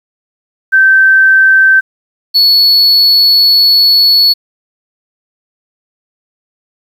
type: tone pair in turn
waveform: sine / triangle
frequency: 1551 / 4405 Hz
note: G6 / C#8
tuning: -19 / -12 cents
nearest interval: octave + tritone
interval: 1807 cents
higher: second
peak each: -3 dBFS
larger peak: neither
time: 0.72-1.81 / 2.34-4.34 s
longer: second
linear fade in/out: 20 ms
effects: 7-bit